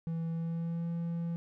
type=tone with pitch glide; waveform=triangle; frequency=164.81 to 168.76 Hz; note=E3 to E3; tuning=0 to +41 cents; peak=-30 dBFS; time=0.07-1.36 s; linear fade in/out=0 ms; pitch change=+41 cents; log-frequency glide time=0.31-0.88 s; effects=none